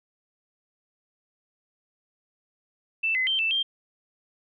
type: tone with pitch steps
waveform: sine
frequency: 2656 / 2037 / 3131 / 2654 / 3178 Hz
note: E7 / C7 / G7 / E7 / G7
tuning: +12 / -47 / -3 / +11 / +23 cents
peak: -22 dBFS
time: 3.03-3.63 s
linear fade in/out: 10 ms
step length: 120 ms
effects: none